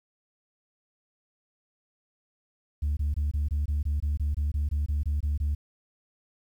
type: tone bursts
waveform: sine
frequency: 73.42 Hz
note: D2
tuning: in tune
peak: -22 dBFS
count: 16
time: 2.82-5.55 s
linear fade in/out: 10 ms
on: 150 ms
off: 22 ms
effects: tanh soft clip ceiling -22 dBFS + 10-bit